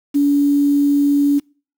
sine tone with quantisation, 285.7 Hz, D4, 48 cents flat, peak -11 dBFS, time 0.14-1.4 s, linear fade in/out 20 ms, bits 6, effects noise-tail reverb RT60 0.4 s tail -26 dB re dry

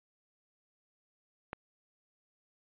click, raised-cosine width 0.5 ms, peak -22 dBFS, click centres 1.531 s, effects resampled to 8000 Hz

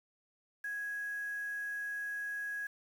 sine tone with quantisation, 1661.2 Hz, G#6, in tune, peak -36 dBFS, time 0.64-2.67 s, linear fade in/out 5 ms, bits 9, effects none

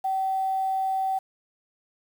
sine tone with quantisation, 766 Hz, G5, 40 cents flat, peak -23 dBFS, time 0.04-1.19 s, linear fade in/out 10 ms, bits 8, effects none

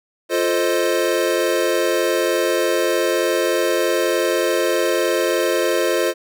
square chord, F dominant seventh, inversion none, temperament equal, 349.2 / 440 / 523.3 / 622.3 Hz, F4 / A4 / C5 / Eb5, 0 / 0 / 0 / 0 cents, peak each -22 / -24 / -22 / -24 dBFS, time 0.29-6.14 s, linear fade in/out 50 ms, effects none

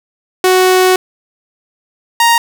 sawtooth tone pair in turn, 370.5 / 933.6 Hz, F#4 / A#5, +2 / +2 cents, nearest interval octave + major third, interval 1600 cents, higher second, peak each -3 dBFS, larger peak neither, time 0.44-0.96 / 2.2-2.38 s, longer first, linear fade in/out 2 ms, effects none

